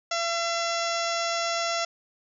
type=harmonic tone; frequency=677 Hz; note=E5; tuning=46 cents sharp; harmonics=1 / 2 / 3 / 4 / 5 / 6 / 7 / 8 / 9 / 10; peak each=-29 / -31 / -35 / -37 / -37 / -39 / -40 / -35 / -40 / -39 dBFS; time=0.11-1.85 s; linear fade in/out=5 ms; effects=none